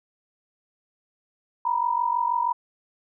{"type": "tone pair together", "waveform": "sine", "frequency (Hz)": [939, 985.3], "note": ["A#5", "B5"], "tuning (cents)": [12, -4], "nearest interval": "minor second", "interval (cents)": 84, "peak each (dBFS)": -24, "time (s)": [1.65, 2.53], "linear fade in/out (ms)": 5, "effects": []}